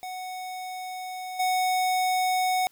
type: tone with level steps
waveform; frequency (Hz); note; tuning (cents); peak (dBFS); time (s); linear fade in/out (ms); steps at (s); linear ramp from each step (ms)
square; 740; F#5; 0; -34 / -23; 0.03-2.67; 0; 1.39; 10
effects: white hiss -62 dBFS RMS until 2.71 s